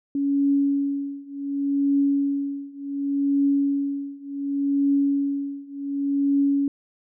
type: tone with tremolo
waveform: sine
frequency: 280.3 Hz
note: C#4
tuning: 19 cents sharp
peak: -16 dBFS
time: 0.15-6.68 s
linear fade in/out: 2 ms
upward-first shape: triangle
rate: 0.68 Hz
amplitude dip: 95%
effects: none